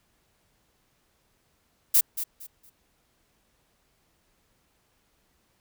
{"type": "noise with echo", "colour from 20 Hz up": "violet", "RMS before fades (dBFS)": -18, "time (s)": [1.94, 2.01], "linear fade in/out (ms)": 10, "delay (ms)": 230, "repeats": 3, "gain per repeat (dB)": -12, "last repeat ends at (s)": 2.7, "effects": ["pink hiss -69 dBFS RMS until 5.6 s"]}